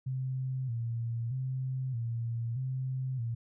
sine tone with vibrato, 123.1 Hz, B2, 5 cents flat, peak -31 dBFS, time 0.06-3.35 s, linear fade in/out 10 ms, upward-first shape square, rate 0.8 Hz, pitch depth 99 cents each way, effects none

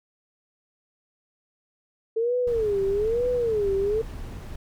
sine tone with vibrato, 440 Hz, A4, in tune, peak -21 dBFS, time 2.16-4.02 s, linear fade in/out 10 ms, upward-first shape sine, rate 1.1 Hz, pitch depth 210 cents each way
brown noise, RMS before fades -36 dBFS, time 2.47-4.56 s, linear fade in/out 5 ms
effects none

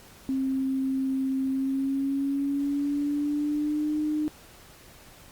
sine tone with pitch glide, 265.9 to 303.7 Hz, C4 to D#4, +28 to -42 cents, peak -24 dBFS, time 0.29-4.28 s, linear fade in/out 0 ms, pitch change +230 cents, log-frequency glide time 1.5-3.98 s, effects pink hiss -51 dBFS RMS until 5.31 s + Opus 48 kbps

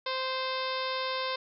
harmonic tone, 521 Hz, C5, 7 cents flat, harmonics 1 / 2 / 3 / 4 / 5 / 6 / 7 / 8 / 9 / 10, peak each -35 / -34 / -41 / -41 / -42 / -45 / -39 / -43 / -43 / -45 dBFS, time 0.06-1.36 s, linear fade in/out 5 ms, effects none

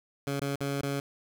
15% pulse tone with dropouts, 140 Hz, C#3, 18 cents sharp, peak -23 dBFS, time 0.27-1 s, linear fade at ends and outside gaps 2 ms, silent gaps 0.397-0.416 / 0.557-0.606 / 0.813-0.833 s, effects none

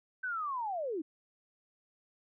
sine linear sweep, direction down, 1549 to 286.8 Hz, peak -33 dBFS, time 0.23-1.02 s, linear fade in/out 10 ms, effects none

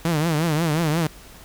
sawtooth tone with vibrato, 159.4 Hz, D#3, 42 cents sharp, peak -15 dBFS, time 0.05-1.07 s, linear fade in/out 0 ms, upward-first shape triangle, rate 5.6 Hz, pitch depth 160 cents each way, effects added 50 Hz sine -47 dBFS peak until 1.44 s + pink hiss -45 dBFS RMS until 1.44 s

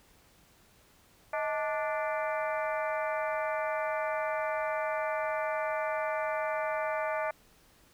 harmonic tone with a mistuned harmonic, 293.7 Hz, D4, in tune, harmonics 2 / 3 / 4 / 5 / 6 / 7 / 8, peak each -32 / -36 / -38 / -40 / -42 / -43 / -44 dBFS, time 1.33-7.31 s, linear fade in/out 5 ms, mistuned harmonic 2, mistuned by +120 cents, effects pink hiss -62 dBFS RMS until 7.93 s

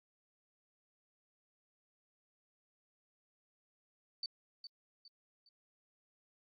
sine tone with echo, 4561 Hz, C#8, 49 cents sharp, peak -37 dBFS, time 4.23-4.26 s, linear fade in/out 2 ms, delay 410 ms, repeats 3, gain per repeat -9 dB, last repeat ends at 5.49 s, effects AAC 32 kbps

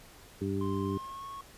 harmonic tone, 98 Hz, G2, in tune, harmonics 1 / 2 / 3 / 4, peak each -35 / -35 / -35 / -35 dBFS, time 0.41-0.98 s, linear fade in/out 5 ms
triangle tone with pitch glide, 1046.5 to 1099.2 Hz, C6 to C#6, 0 to -15 cents, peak -38 dBFS, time 0.61-1.41 s, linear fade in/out 2 ms, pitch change +85 cents, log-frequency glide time 0.84-1.24 s
effects pink hiss -54 dBFS RMS until 1.57 s + resampled to 32000 Hz

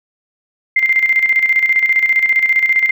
sine tone with tremolo, 2093 Hz, C7, in tune, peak -8 dBFS, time 0.76-2.91 s, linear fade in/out 5 ms, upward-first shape square, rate 15 Hz, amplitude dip 60%, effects none

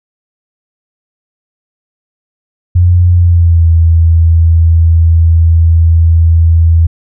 sine tone with pitch glide, 88.4 to 82.48 Hz, F2 to E2, +22 to +2 cents, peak -3 dBFS, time 2.75-6.87 s, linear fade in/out 10 ms, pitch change -120 cents, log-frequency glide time 3.11-3.68 s, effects none

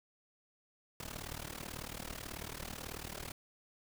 pink noise with amplitude modulation, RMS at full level -41 dBFS, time 1-3.32 s, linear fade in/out 2 ms, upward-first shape sine, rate 38.2 Hz, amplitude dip 90%, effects none

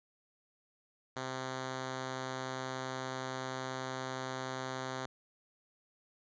5% pulse tone, 130.5 Hz, C3, 4 cents flat, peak -26 dBFS, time 1.16-5.06 s, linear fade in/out 5 ms, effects resampled to 16000 Hz

